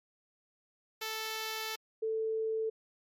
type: tone pair in turn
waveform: 5% pulse / sine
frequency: 440 / 442.4 Hz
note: A4 / A4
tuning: 0 / +9 cents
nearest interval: unison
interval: 9 cents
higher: second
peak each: -24 / -30 dBFS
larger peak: first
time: 1.01-1.76 / 2.02-2.7 s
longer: first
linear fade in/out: 10 ms
effects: MP3 64 kbps